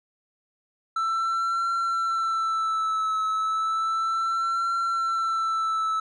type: tone with vibrato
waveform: triangle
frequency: 1328 Hz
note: E6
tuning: 12 cents sharp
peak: -21 dBFS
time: 0.96-6 s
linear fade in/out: 5 ms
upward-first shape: triangle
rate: 0.33 Hz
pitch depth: 45 cents each way
effects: resampled to 22050 Hz